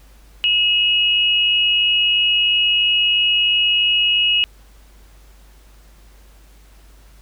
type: tone pair together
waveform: sine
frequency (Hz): 2600 / 2897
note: E7 / F#7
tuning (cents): -24 / -37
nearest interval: major second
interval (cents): 187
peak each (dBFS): -20 / -14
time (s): 0.44-4.44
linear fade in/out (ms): 0
effects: added 50 Hz sine -44 dBFS peak until 7.21 s + pink hiss -53 dBFS RMS until 7.21 s